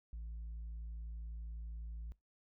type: tone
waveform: sine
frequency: 56 Hz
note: A1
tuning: 31 cents sharp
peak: -40 dBFS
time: 0.13-2.12 s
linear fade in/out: 0 ms
effects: noise-tail reverb RT60 0.2 s tail -23 dB re dry + tanh soft clip ceiling -41 dBFS